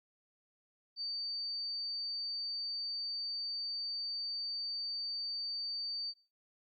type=tone; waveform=sine; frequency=4600 Hz; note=D8; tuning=37 cents flat; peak=-36 dBFS; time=0.96-6.14 s; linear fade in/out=50 ms; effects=noise-tail reverb RT60 0.4 s tail -21 dB re dry + Opus 48 kbps